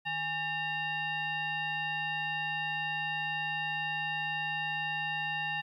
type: tone with frequency modulation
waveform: sine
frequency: 1802 Hz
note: A6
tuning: 41 cents sharp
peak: -31 dBFS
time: 0.05-5.62 s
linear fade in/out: 20 ms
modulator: 978 Hz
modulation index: 1.3
effects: 12-bit